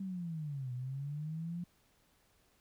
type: linear two-way sweep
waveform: sine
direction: down then up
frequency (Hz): 196 to 122.7 to 176.7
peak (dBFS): -37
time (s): 0-1.64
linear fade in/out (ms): 5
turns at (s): 0.73
effects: pink hiss -71 dBFS RMS until 2.6 s